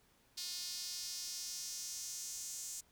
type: tone with high-pass filter sweep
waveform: sawtooth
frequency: 358.1 Hz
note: F4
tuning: 43 cents sharp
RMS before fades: -44 dBFS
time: 0.37-2.81 s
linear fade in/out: 10 ms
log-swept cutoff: 4600 to 6900 Hz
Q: 3.1
effects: pink hiss -70 dBFS RMS until 2.91 s